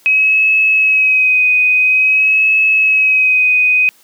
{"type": "tone with vibrato", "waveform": "sine", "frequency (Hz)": 2541, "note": "D#7", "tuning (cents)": 36, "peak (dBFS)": -8, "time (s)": [0.06, 3.89], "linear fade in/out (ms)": 0, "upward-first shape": "sine", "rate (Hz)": 0.49, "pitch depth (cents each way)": 30, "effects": ["white hiss -49 dBFS RMS until 4.03 s", "high-pass 150 Hz 12 dB/octave"]}